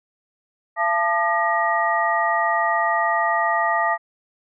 sine tone cluster, 679 / 878 / 1205 / 1897 Hz, F5 / A5 / D6 / A#6, -49 / -4 / +44 / +30 cents, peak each -23 dBFS, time 0.76-3.98 s, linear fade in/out 50 ms, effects none

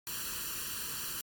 white noise with comb filter, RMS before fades -38 dBFS, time 0.07-1.21 s, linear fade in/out 0 ms, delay 0.69 ms, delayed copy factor +0.85, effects MP3 96 kbps

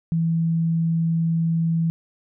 sine tone, 164.81 Hz, E3, in tune, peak -18 dBFS, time 0.12-1.9 s, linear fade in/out 0 ms, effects none

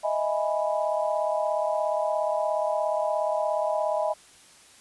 sine chord, E major seventh, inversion third, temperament equal, 622.3 / 659.3 / 830.6 / 987.8 Hz, D#5 / E5 / G#5 / B5, 0 / 0 / 0 / 0 cents, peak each -26 / -30 / -30 / -32 dBFS, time 0.03-4.14 s, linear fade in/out 20 ms, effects white hiss -53 dBFS RMS until 4.8 s + resampled to 24000 Hz

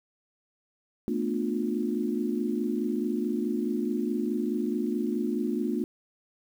sine chord, B half-diminished seventh, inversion third, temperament just, 222.2 / 246.9 / 296.3 / 355.6 Hz, A3 / B3 / D4 / F4, +17 / 0 / +15 / +31 cents, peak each -30 / -32 / -32 / -32 dBFS, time 1.08-5.84 s, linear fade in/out 0 ms, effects 9-bit

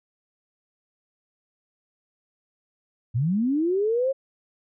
sine linear sweep, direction up, 106.3 to 549 Hz, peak -20 dBFS, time 3.14-4.13 s, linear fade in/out 20 ms, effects none

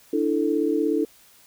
sine chord, D suspended second, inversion none, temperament just, 293.7 / 330.4 / 440.5 Hz, D4 / E4 / A4, 0 / +4 / +2 cents, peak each -24 dBFS, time 0.13-1.05 s, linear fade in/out 5 ms, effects white hiss -54 dBFS RMS until 1.46 s

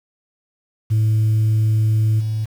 sine tone with level steps, 109.1 Hz, A2, 14 cents flat, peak -11 / -18 dBFS, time 0.9-2.46 s, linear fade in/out 20 ms, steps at 2.19 s, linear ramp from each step 20 ms, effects tanh soft clip ceiling -12 dBFS + 7-bit

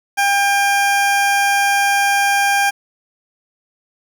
20% pulse tone, 800 Hz, G5, 35 cents sharp, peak -8 dBFS, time 0.17-2.71 s, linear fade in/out 20 ms, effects 7-bit

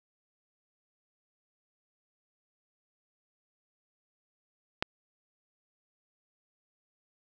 click, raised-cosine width 0.3 ms, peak -11 dBFS, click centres 4.825 s, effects 8-bit

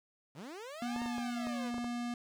sawtooth linear two-way sweep, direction up then down, 110 to 932.3 to 457.9 Hz, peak -40 dBFS, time 0.34-1.72 s, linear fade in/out 50 ms, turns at 1.02 s
square tone, 240 Hz, B3, 49 cents flat, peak -36 dBFS, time 0.82-2.14 s, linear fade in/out 2 ms
clicks, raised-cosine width 1 ms, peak -30 dBFS, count 8, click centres 0.962 / 1.018 / 1.06 / 1.182 / 1.47 / 1.743 / 1.782 / 1.844 s
effects low-pass 8000 Hz 12 dB/octave + 10-bit

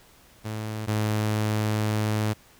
sawtooth tone pair in turn, 108.4 / 107.15 Hz, A2 / A2, -25 / -45 cents, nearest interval unison, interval 20 cents, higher first, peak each -26 / -19 dBFS, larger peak second, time 0.44-0.87 / 0.87-2.34 s, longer second, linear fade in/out 20 ms, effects pink hiss -55 dBFS RMS until 2.59 s

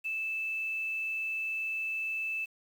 sine tone with quantisation, 2633 Hz, E7, 3 cents flat, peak -31 dBFS, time 0.04-2.46 s, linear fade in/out 20 ms, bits 9, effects none

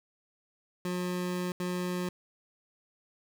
25% pulse tone bursts at uneven times, 179.7 Hz, F3, 50 cents sharp, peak -27 dBFS, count 2, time 0.85-1.52 / 1.6-2.09 s, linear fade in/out 2 ms, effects none

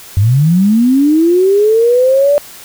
sine linear sweep, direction up, 92.2 to 587.3 Hz, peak -6 dBFS, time 0.17-2.38 s, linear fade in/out 0 ms, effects white hiss -34 dBFS RMS until 2.64 s

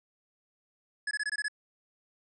square tone bursts, 1700 Hz, G#6, 40 cents sharp, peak -30 dBFS, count 7, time 1.07-1.483 s, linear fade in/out 5 ms, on 41 ms, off 21 ms, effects resampled to 22050 Hz

